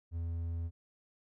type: tone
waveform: triangle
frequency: 83.9 Hz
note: E2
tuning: 31 cents sharp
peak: -32 dBFS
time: 0.11-0.71 s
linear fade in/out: 50 ms
effects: none